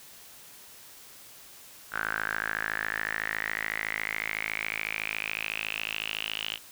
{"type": "tone with band-pass filter sweep", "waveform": "sawtooth", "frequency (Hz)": 53.9, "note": "A1", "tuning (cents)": -35, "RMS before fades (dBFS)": -33, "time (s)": [1.91, 6.59], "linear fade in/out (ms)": 50, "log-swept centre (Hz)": [1500, 3000], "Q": 8.5, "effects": ["white hiss -50 dBFS RMS until 6.71 s"]}